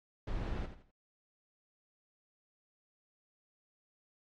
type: noise with echo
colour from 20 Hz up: brown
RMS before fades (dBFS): -37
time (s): 0.27-0.66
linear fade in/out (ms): 5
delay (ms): 83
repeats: 3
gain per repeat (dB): -10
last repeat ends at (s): 0.909
effects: low-pass 4000 Hz 12 dB/octave + AAC 32 kbps